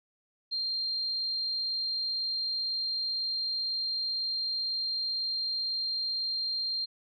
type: tone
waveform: sine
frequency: 4186 Hz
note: C8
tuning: in tune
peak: -29 dBFS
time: 0.51-6.86 s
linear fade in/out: 20 ms
effects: none